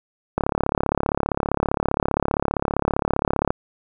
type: click train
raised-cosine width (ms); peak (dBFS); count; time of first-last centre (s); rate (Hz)
1; -5; 111; 0.38-3.505; 35.2
effects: none